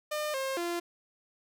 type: tone with pitch steps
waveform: sawtooth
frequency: 604 / 534 / 345 Hz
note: D5 / C5 / F4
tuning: +48 / +35 / -21 cents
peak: -27 dBFS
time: 0.11-0.8 s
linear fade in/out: 10 ms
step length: 230 ms
effects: none